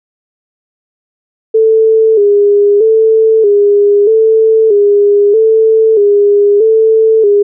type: tone with vibrato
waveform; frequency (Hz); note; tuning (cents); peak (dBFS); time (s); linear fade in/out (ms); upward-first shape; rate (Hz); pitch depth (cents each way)
sine; 425; G#4; +40; -4; 1.54-7.43; 10; square; 0.79; 71
effects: none